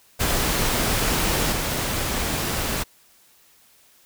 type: noise with level steps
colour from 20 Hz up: pink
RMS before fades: -22 / -25 dBFS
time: 0.19-2.84 s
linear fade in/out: 20 ms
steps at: 1.52 s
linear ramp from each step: 5 ms
effects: white hiss -56 dBFS RMS until 4.05 s